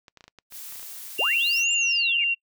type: clicks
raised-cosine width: 0.2 ms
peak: -29 dBFS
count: 11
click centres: 0.082 / 0.173 / 0.208 / 0.241 / 0.28 / 0.387 / 0.523 / 0.724 / 0.757 / 0.796 / 0.829 s
type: noise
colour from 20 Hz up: blue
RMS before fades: -39 dBFS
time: 0.5-1.65 s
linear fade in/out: 50 ms
type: tone with vibrato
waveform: sine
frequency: 2771 Hz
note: F7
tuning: 14 cents flat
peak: -20 dBFS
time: 1.18-2.35 s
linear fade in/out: 20 ms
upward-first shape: triangle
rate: 4.1 Hz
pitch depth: 17 cents each way
type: linear two-way sweep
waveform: sine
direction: up then down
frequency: 334.7 to 7400 to 2135 Hz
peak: -27 dBFS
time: 1.19-2.24 s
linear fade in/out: 2 ms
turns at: 1.72 s
effects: noise-tail reverb RT60 0.1 s tail -26 dB re dry